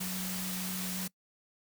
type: tone in noise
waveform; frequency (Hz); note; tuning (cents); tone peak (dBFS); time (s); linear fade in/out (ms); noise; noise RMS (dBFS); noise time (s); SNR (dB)
sine; 185; F#3; 0; -37; 0-1.08; 10; white; -38; 0-1.08; -2
effects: noise-tail reverb RT60 0.1 s tail -24 dB re dry